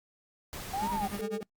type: noise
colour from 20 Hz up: pink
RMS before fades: -41 dBFS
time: 0.53-1.21 s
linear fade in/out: 0 ms
type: exponential two-way sweep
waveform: sine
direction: up then down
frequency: 752 to 970 to 752 Hz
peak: -30 dBFS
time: 0.73-1.08 s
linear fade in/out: 10 ms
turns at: 0.91 s
type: tone with tremolo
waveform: 40% pulse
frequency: 203 Hz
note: G#3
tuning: 39 cents flat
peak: -31 dBFS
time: 0.82-1.43 s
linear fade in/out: 0 ms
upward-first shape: sine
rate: 10 Hz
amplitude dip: 100%
type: tone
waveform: sine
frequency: 440 Hz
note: A4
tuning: in tune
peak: -33 dBFS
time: 1.19-1.41 s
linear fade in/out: 2 ms
effects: noise-tail reverb RT60 0.1 s tail -22 dB re dry + Opus 48 kbps

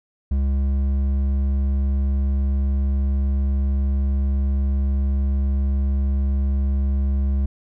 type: tone with hard clipping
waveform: triangle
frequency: 68.2 Hz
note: C#2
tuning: 28 cents flat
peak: -19 dBFS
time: 0.31-7.46 s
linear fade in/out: 5 ms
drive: 10 dB
effects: none

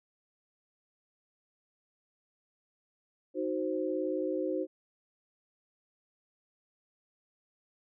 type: chord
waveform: sine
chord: C diminished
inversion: first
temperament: equal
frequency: 311.1 / 370 / 523.3 Hz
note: Eb4 / Gb4 / C5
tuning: 0 / 0 / 0 cents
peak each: -34 dBFS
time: 3.34-4.67 s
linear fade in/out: 50 ms
effects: none

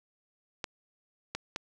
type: clicks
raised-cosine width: 0.2 ms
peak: -16 dBFS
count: 3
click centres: 0.642 / 1.35 / 1.561 s
effects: none

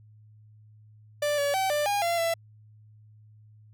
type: tone with pitch steps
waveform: 45% pulse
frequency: 588 / 570 / 767 / 592 / 814 / 684 / 668 Hz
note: D5 / C#5 / G5 / D5 / G#5 / F5 / E5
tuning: +2 / +48 / -38 / +14 / -35 / -36 / +23 cents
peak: -24 dBFS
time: 1.22-2.34 s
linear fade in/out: 5 ms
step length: 160 ms
effects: added 107 Hz sine -51 dBFS peak until 3.73 s

